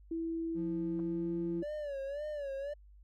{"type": "tone with pitch glide", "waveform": "sine", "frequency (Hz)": [329.6, 337.1], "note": ["E4", "E4"], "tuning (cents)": [0, 39], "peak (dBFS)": -33, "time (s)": [0.11, 1.63], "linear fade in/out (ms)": 5, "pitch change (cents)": 39, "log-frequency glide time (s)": [0.88, 1.36]}
{"type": "tone", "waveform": "triangle", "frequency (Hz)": 174.61, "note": "F3", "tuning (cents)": 0, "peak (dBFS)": -36, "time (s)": [0.54, 1.64], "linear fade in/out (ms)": 50}
{"type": "clicks", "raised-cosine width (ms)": 1, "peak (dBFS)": -39, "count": 2, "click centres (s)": [0.992, 0.999]}
{"type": "tone with vibrato", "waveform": "triangle", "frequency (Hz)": 573, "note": "D5", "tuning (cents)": -43, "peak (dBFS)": -34, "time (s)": [1.62, 2.74], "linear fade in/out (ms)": 10, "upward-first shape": "sine", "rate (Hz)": 1.9, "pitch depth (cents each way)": 100}
{"effects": ["added 50 Hz sine -54 dBFS peak until 3.03 s", "MP3 96 kbps"]}